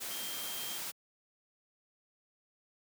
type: tone in noise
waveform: sine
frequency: 3182 Hz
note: G7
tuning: 25 cents sharp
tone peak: -44 dBFS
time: 0.1-0.79 s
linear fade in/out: 20 ms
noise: white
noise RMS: -40 dBFS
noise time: 0-0.92 s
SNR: -7 dB
effects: high-pass 150 Hz 12 dB/octave